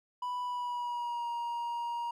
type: tone with pitch glide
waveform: triangle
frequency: 987.8 to 944.8 Hz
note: B5 to A#5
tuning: 0 to +23 cents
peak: -31 dBFS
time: 0.22-2.11 s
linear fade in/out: 5 ms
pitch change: -77 cents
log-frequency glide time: 0.43-1.28 s
effects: none